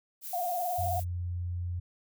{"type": "noise", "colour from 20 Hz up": "violet", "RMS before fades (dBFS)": -40, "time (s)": [0.21, 1.05], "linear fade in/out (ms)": 50}
{"type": "tone with vibrato", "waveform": "sine", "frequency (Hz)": 709, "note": "F5", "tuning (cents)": 26, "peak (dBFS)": -29, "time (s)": [0.33, 1], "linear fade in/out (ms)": 5, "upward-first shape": "triangle", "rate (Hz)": 19, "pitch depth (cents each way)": 85}
{"type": "tone", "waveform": "sine", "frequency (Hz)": 88.1, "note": "F2", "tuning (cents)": 16, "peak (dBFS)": -31, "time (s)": [0.78, 1.8], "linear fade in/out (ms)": 10}
{"effects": []}